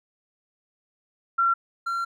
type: tone pair in turn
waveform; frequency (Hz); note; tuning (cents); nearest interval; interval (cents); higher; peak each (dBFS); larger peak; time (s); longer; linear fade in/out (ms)
sine / triangle; 1365 / 1370.1; F6 / F6; -40 / -34; unison; 6; second; -18 / -23; first; 1.38-1.54 / 1.86-2.05; second; 10
effects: none